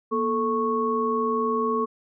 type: tone cluster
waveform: sine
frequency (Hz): 237.8 / 439.9 / 1104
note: A#3 / A4 / C#6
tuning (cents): +35 / 0 / -7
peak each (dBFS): -28 / -25 / -25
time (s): 0.11-1.86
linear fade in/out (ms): 20
effects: none